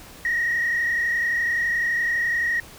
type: tone with frequency modulation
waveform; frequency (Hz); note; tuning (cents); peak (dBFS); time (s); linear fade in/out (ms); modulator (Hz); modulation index
sine; 1882; A#6; +16; -19; 0.25-2.6; 2; 31.8; 1.2
effects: tanh soft clip ceiling -16 dBFS + pink hiss -44 dBFS RMS until 2.78 s